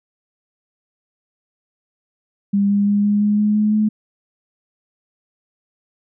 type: tone with pitch steps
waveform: sine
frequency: 200.4 / 202.3 / 204.1 / 206 / 207.9 / 209.9 / 211.8 / 213.8 Hz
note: G3 / G#3 / G#3 / G#3 / G#3 / G#3 / G#3 / A3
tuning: +38 / -45 / -30 / -14 / +2 / +19 / +34 / -49 cents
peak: -13 dBFS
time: 2.53-3.89 s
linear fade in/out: 10 ms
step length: 170 ms
effects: none